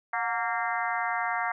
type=harmonic tone with a mistuned harmonic; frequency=230.4 Hz; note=A#3; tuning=20 cents flat; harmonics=3 / 4 / 5 / 6 / 7 / 8 / 9; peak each=-32 / -33 / -34 / -35 / -35 / -36 / -37 dBFS; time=0.13-1.52 s; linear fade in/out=5 ms; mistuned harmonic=3; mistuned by=+73 cents; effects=none